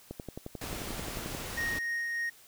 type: click train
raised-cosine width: 2 ms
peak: -25 dBFS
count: 15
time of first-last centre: 0.11-1.349 s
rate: 11.3 Hz
type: noise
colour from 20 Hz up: pink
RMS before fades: -39 dBFS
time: 0.61-1.79 s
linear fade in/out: 5 ms
type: tone with tremolo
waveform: triangle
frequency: 1864.7 Hz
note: A#6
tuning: in tune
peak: -28 dBFS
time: 1.57-2.3 s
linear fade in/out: 10 ms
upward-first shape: triangle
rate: 3.4 Hz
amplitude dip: 25%
effects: white hiss -57 dBFS RMS until 2.47 s